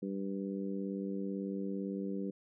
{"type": "harmonic tone", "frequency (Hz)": 97.9, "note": "G2", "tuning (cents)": -2, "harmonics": [2, 3, 4, 5], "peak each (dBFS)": [-37, -41, -43, -45], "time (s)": [0.02, 2.31], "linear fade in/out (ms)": 10, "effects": []}